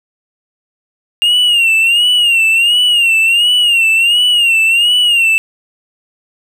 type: tone with vibrato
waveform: triangle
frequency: 2800 Hz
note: F7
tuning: 4 cents sharp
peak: -6 dBFS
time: 1.22-5.38 s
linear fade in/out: 0 ms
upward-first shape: sine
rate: 1.4 Hz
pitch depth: 99 cents each way
effects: none